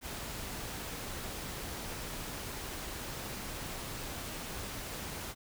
pink noise, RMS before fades -41 dBFS, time 0.01-5.35 s, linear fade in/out 50 ms, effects none

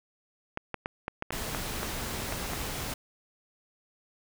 clicks, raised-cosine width 0.5 ms, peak -17 dBFS, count 10, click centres 0.574 / 0.743 / 0.859 / 1.081 / 1.224 / 1.306 / 1.548 / 1.831 / 2.324 / 2.534 s
pink noise, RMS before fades -35 dBFS, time 1.32-2.94 s, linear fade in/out 5 ms
effects none

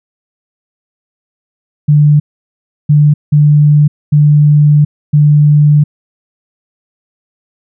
sine tone bursts at uneven times, 148.2 Hz, D3, 16 cents sharp, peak -3 dBFS, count 5, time 1.88-2.2 / 2.89-3.14 / 3.32-3.88 / 4.12-4.85 / 5.13-5.84 s, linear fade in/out 10 ms, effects none

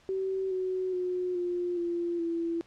sine tone with pitch steps, 381.9 / 372.1 / 362.6 / 353.3 / 344.2 / 335.4 Hz, G4 / F#4 / F#4 / F4 / F4 / E4, -45 / +10 / -35 / +20 / -25 / +30 cents, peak -28 dBFS, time 0.09-2.61 s, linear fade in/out 0 ms, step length 420 ms, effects pink hiss -61 dBFS RMS until 2.66 s + low-pass 6000 Hz 12 dB/octave

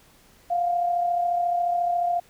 sine tone pair together, 699 / 733.2 Hz, F5 / F#5, +1 / -16 cents, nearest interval minor second, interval 83 cents, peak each -21 / -32 dBFS, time 0.5-2.2 s, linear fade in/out 10 ms, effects pink hiss -56 dBFS RMS until 2.29 s

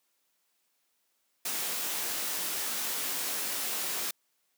white noise with comb filter, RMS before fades -33 dBFS, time 1.45-4.11 s, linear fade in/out 5 ms, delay 20 ms, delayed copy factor -0.6, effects white hiss -75 dBFS RMS until 4.57 s + high-pass 200 Hz 12 dB/octave

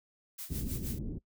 blue noise with tremolo, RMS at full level -41 dBFS, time 0.38-0.99 s, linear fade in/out 10 ms, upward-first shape sine, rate 6.4 Hz, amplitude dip 75%
pink low-pass noise, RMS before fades -37 dBFS, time 0.49-1.19 s, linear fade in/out 20 ms, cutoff 330 Hz, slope 24 dB/octave
effects noise-tail reverb RT60 0.1 s tail -21 dB re dry

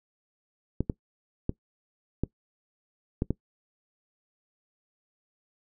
clicks, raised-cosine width 3 ms, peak -13 dBFS, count 6, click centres 0.806 / 0.898 / 1.494 / 2.236 / 3.221 / 3.306 s, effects noise-tail reverb RT60 0.1 s tail -21 dB re dry

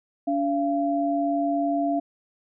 sine tone pair together, 286.5 / 684.2 Hz, D4 / F5, -43 / -36 cents, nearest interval octave + minor third, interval 1507 cents, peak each -24 / -24 dBFS, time 0.27-2 s, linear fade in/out 10 ms, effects none

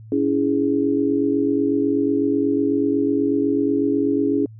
sine chord, C# minor, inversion none, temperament equal with one note detuned, 281.5 / 329.6 / 415.3 Hz, C#4 / E4 / G#4, +27 / 0 / 0 cents, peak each -19 / -23 / -22 dBFS, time 0.12-4.46 s, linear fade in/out 2 ms, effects added 110 Hz sine -38 dBFS peak until 4.59 s

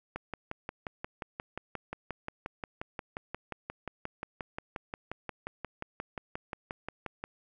click train, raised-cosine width 0.5 ms, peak -21 dBFS, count 41, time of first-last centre 0.16-7.24 s, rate 5.65 Hz, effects none

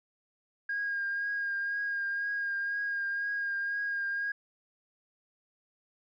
sine tone with vibrato, 1623 Hz, G#6, 40 cents flat, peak -29 dBFS, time 0.69-4.32 s, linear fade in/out 5 ms, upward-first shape triangle, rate 2 Hz, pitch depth 24 cents each way, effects tanh soft clip ceiling -25 dBFS

